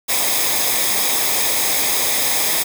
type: noise with comb filter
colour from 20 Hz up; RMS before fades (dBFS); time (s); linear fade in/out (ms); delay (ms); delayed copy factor
white; -18; 0.08-2.64; 20; 0.69; -0.6
effects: none